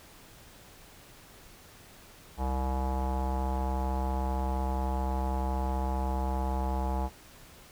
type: tone with low-pass filter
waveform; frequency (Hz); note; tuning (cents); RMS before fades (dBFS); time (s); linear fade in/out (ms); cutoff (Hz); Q
square; 65.41; C2; 0; -30; 2.37-7.1; 50; 860; 5.4
effects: pink hiss -53 dBFS RMS until 7.71 s